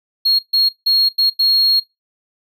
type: tone bursts at uneven times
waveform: triangle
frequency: 4275 Hz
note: C8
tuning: 36 cents sharp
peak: -10 dBFS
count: 5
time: 0.25-0.39 / 0.53-0.69 / 0.86-1.09 / 1.18-1.3 / 1.39-1.8 s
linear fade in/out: 10 ms
effects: noise-tail reverb RT60 0.2 s tail -22 dB re dry